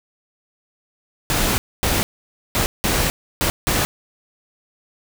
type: noise bursts at uneven times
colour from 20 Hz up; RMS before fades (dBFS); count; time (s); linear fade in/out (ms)
pink; -19; 6; 1.3-1.58 / 1.83-2.03 / 2.55-2.66 / 2.84-3.1 / 3.41-3.5 / 3.67-3.85; 0
effects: none